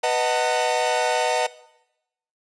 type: chord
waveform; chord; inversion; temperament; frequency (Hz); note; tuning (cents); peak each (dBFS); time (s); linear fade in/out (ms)
45% pulse; B dominant seventh; none; equal with one note detuned; 493.9 / 622.3 / 740 / 900.6; B4 / D#5 / F#5 / A5; 0 / 0 / 0 / +40; -25; 0.03-1.47; 10
effects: noise-tail reverb RT60 0.9 s tail -19 dB re dry + resampled to 22050 Hz